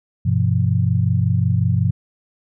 sine chord, E minor, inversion first, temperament equal with one note detuned, 98 / 123.47 / 168.96 Hz, G2 / B2 / E3, 0 / 0 / +43 cents, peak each -18 / -18 / -21 dBFS, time 0.25-1.91 s, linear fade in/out 10 ms, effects none

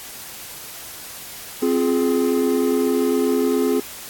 triangle chord, F minor, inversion second, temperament just, 261.9 / 349.2 / 419.1 Hz, C4 / F4 / Ab4, +2 / 0 / +16 cents, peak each -18 / -21 / -18 dBFS, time 1.62-3.8 s, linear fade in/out 5 ms, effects white hiss -36 dBFS RMS until 4.09 s + AAC 64 kbps

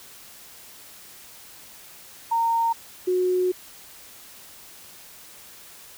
sine tone pair in turn, 920 / 365.1 Hz, A#5 / F#4, -23 / -23 cents, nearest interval octave + major third, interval 1600 cents, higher first, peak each -19 / -19 dBFS, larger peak neither, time 2.31-2.73 / 3.07-3.52 s, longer second, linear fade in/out 10 ms, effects white hiss -46 dBFS RMS until 5.97 s

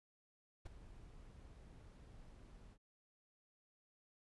brown noise with ADSR envelope, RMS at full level -44 dBFS, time 0.65-2.78 s, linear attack 15 ms, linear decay 9 ms, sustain -14 dB, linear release 58 ms, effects resampled to 24000 Hz

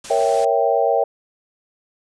white low-pass noise, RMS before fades -37 dBFS, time 0.04-0.45 s, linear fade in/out 5 ms, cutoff 9500 Hz, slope 48 dB/octave
sine chord, A# diminished seventh, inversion none, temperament equal, 466.2 / 554.4 / 659.3 / 784 Hz, A#4 / C#5 / E5 / G5, 0 / 0 / 0 / 0 cents, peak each -20 dBFS, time 0.1-1.04 s, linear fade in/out 5 ms
effects none

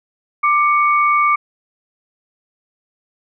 sine tone pair together, 1181.8 / 2231 Hz, D6 / C#7, +10 / +11 cents, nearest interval major seventh, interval 1101 cents, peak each -12 / -18 dBFS, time 0.43-1.36 s, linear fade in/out 10 ms, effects none

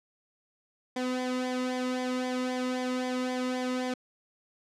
sawtooth tone with flanger, 253.2 Hz, B3, 43 cents sharp, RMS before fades -31 dBFS, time 0.96-3.94 s, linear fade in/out 5 ms, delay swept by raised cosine 0.72 to 1.26 ms, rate 3.8 Hz, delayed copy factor -0.7, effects low-pass 7000 Hz 12 dB/octave

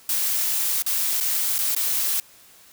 blue noise with dropouts, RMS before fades -23 dBFS, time 0.09-2.2 s, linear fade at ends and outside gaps 2 ms, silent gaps 0.822-0.863 / 1.203-1.208 / 1.582-1.588 / 1.75-1.763 s, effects white hiss -51 dBFS RMS until 2.72 s

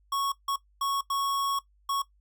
square tone bursts at uneven times, 1106 Hz, C#6, 4 cents flat, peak -27 dBFS, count 5, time 0.12-0.32 / 0.48-0.56 / 0.81-1.01 / 1.1-1.59 / 1.89-2.02 s, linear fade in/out 5 ms, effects noise-tail reverb RT60 0.1 s tail -17 dB re dry + added 50 Hz sine -61 dBFS peak until 2.2 s

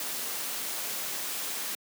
white noise, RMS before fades -34 dBFS, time 0-1.75 s, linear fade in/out 2 ms, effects high-pass 200 Hz 12 dB/octave

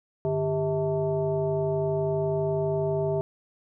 sine tone with frequency modulation, 398.1 Hz, G4, 27 cents sharp, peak -23 dBFS, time 0.25-3.21 s, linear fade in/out 0 ms, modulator 248 Hz, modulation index 1.2, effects none

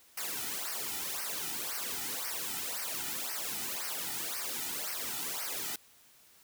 white noise with flanger, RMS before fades -37 dBFS, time 0.17-5.76 s, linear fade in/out 5 ms, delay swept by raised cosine 0.27 to 1.87 ms, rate 1.9 Hz, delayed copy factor -1, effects white hiss -61 dBFS RMS until 6.43 s

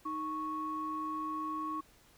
sine tone pair together, 311.1 / 1106.4 Hz, D#4 / C#6, 0 / -4 cents, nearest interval octave + minor seventh, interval 2196 cents, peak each -39 / -35 dBFS, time 0.05-1.81 s, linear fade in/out 10 ms, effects tanh soft clip ceiling -27 dBFS + pink hiss -63 dBFS RMS until 2.17 s

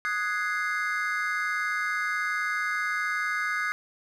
triangle chord, Ab dominant seventh, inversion second, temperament equal, 1244.5 / 1480 / 1661.2 / 2093 Hz, Eb6 / Gb6 / Ab6 / C7, 0 / 0 / 0 / 0 cents, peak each -30 dBFS, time 0.05-3.72 s, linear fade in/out 0 ms, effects none

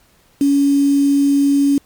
sine tone with quantisation, 281 Hz, C#4, 24 cents sharp, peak -10 dBFS, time 0.41-1.78 s, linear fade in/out 2 ms, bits 5, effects pink hiss -54 dBFS RMS until 1.85 s + MP3 96 kbps

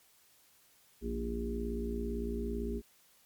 harmonic tone with a mistuned harmonic, 57.8 Hz, A#1, 14 cents flat, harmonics 1 / 3 / 4 / 5 / 6 / 7, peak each -37 / -48 / -38 / -48 / -44 / -39 dBFS, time 1.01-2.82 s, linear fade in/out 50 ms, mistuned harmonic 5, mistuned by +19 cents, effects white hiss -65 dBFS RMS until 3.25 s + MP3 96 kbps

